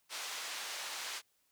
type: band-pass noise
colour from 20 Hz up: white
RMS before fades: -42 dBFS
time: 0.09-1.22 s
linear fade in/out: 50 ms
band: 670 to 5700 Hz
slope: 12 dB/octave
effects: white hiss -75 dBFS RMS until 1.51 s